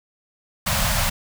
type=band-stop noise; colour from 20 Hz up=pink; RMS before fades=-21 dBFS; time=0.66-1.1 s; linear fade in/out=10 ms; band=220 to 540 Hz; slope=96 dB/octave; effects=none